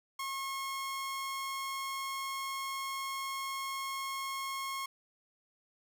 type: tone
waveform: sawtooth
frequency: 1084 Hz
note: C#6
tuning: 39 cents flat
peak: -32 dBFS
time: 0.19-4.86 s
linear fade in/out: 5 ms
effects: none